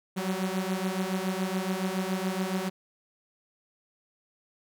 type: beating tone pair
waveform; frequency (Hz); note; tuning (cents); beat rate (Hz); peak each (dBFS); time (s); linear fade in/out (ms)
sawtooth; 184.5 / 191.6; F#3 / G3; -5 / -39; 7.1; -27; 0.16-2.7; 20
effects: none